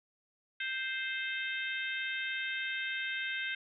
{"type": "harmonic tone", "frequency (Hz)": 523.3, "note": "C5", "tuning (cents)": 0, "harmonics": [3, 4, 5, 6, 7], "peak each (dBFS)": [-37, -39, -41, -43, -44], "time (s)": [0.6, 3.55], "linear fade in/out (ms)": 5, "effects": []}